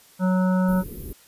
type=harmonic tone; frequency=185 Hz; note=F#3; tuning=in tune; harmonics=1 / 3 / 5 / 7 / 8; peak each=-18 / -28 / -32 / -35 / -36 dBFS; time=0.19-0.84 s; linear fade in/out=50 ms
type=band-stop noise; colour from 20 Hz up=pink; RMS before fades=-35 dBFS; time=0.68-1.13 s; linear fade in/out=2 ms; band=460 to 11000 Hz; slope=48 dB/octave
effects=white hiss -53 dBFS RMS until 1.27 s + resampled to 32000 Hz